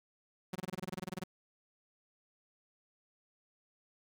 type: tone bursts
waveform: sawtooth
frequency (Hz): 185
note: F#3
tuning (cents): 0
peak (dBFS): -32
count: 15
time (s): 0.53-1.238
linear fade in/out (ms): 5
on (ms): 22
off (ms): 27
effects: Opus 48 kbps